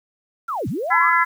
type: linear two-way sweep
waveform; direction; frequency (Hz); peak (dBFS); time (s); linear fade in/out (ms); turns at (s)
sine; down then up; 1429 to 94 to 1429; -22; 0.48-1.14; 10; 0.68
type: harmonic tone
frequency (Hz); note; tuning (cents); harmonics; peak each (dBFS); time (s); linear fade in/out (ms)
337.7; E4; +42; 3 / 4 / 5 / 6; -18 / -19 / -20 / -21; 0.9-1.25; 20
effects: 8-bit